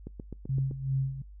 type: click train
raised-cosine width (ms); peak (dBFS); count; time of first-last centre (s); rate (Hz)
3; -26; 6; 0.07-0.712; 7.79
type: tone with tremolo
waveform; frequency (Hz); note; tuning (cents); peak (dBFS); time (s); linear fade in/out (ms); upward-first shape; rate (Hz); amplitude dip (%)
sine; 134.4; C3; +47; -24; 0.49-1.22; 5; sine; 2.6; 75
effects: noise-tail reverb RT60 0.2 s tail -26 dB re dry + added 50 Hz sine -45 dBFS peak until 1.4 s